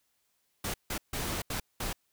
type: noise bursts at uneven times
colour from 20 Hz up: pink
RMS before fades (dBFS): -34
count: 5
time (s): 0.64-0.74 / 0.9-0.98 / 1.13-1.42 / 1.5-1.6 / 1.8-1.93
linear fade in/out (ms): 5
effects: white hiss -75 dBFS RMS until 2.12 s